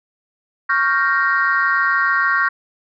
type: chord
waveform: sine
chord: G half-diminished seventh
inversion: second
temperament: equal with one note detuned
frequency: 1108.7 / 1396.9 / 1563.5 / 1864.7 Hz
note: Db6 / F6 / G6 / Bb6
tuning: 0 / 0 / -5 / 0 cents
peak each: -19 dBFS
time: 0.69-2.49 s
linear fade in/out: 10 ms
effects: tanh soft clip ceiling -6 dBFS